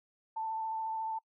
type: tone with vibrato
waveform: sine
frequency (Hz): 887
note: A5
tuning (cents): +14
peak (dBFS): -33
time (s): 0.36-1.19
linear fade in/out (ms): 10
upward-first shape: square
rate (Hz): 14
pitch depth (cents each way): 11
effects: noise-tail reverb RT60 0.1 s tail -24 dB re dry